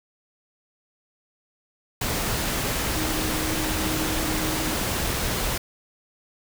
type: tone in noise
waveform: sine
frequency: 313.1 Hz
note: D#4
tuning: 11 cents sharp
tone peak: -30 dBFS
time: 2.96-4.75 s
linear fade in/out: 5 ms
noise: pink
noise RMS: -26 dBFS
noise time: 2.01-5.58 s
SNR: -7 dB
effects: none